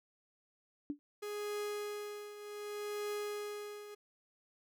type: tone with exponential decay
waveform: sine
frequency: 290.1 Hz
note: D4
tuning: 21 cents flat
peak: -31 dBFS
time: 0.9-0.99 s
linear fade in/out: 0 ms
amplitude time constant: 19 ms
type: tone with tremolo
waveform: 45% pulse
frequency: 415.3 Hz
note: G#4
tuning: in tune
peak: -36 dBFS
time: 1.22-3.95 s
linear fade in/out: 10 ms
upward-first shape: triangle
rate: 0.66 Hz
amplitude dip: 75%
effects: none